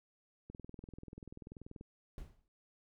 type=click train; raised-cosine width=3 ms; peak=-36 dBFS; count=28; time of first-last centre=0.5-1.811 s; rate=20.6 Hz
type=noise with exponential decay; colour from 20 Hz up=brown; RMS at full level=-43 dBFS; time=2.18-2.48 s; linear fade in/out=1 ms; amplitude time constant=64 ms
effects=none